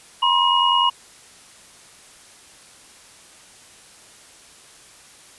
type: tone cluster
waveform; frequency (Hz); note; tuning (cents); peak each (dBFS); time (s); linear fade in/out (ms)
sine; 965 / 1055 / 2888; B5 / C6 / F#7; -40 / +14 / -43; -19; 0.22-0.9; 10
effects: white hiss -47 dBFS RMS until 5.38 s + resampled to 24000 Hz